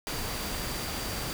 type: tone in noise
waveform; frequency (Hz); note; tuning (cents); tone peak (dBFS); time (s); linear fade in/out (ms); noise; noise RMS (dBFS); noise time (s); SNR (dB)
sine; 4699; D8; 0; -43; 0.07-1.33; 0; pink; -34; 0.07-1.33; -12
effects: none